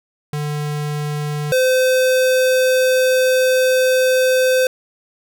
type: tone pair in turn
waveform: square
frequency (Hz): 148.5 / 513.8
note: D3 / C5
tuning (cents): +20 / -32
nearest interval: octave + major sixth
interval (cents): 2148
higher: second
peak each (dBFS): -21 / -13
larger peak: second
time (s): 0.33-1.52 / 1.52-4.67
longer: second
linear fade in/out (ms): 2
effects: none